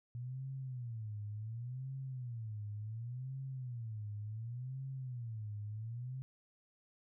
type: tone with vibrato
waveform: sine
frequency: 118.1 Hz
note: A#2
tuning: 23 cents sharp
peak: -40 dBFS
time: 0.15-6.22 s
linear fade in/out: 0 ms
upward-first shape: sine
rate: 0.69 Hz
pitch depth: 220 cents each way
effects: none